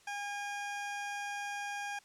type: tone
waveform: 20% pulse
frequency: 813 Hz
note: G#5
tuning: 37 cents flat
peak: -32 dBFS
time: 0.07-1.99 s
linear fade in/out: 5 ms
effects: white hiss -63 dBFS RMS until 2.04 s + low-pass 8000 Hz 12 dB/octave